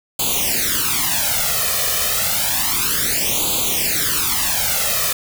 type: noise with flanger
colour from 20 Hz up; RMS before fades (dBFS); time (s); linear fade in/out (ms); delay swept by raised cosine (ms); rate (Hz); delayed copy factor
white; -19; 0.19-5.13; 5; 0.27 to 1.67; 0.3; +1
effects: none